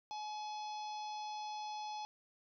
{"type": "harmonic tone", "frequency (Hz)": 848, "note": "G#5", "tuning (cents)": 36, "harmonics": [1, 3, 4, 5, 6, 7], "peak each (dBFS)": [-41, -56, -55, -56, -55, -59], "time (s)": [0.11, 2.05], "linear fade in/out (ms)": 0, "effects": []}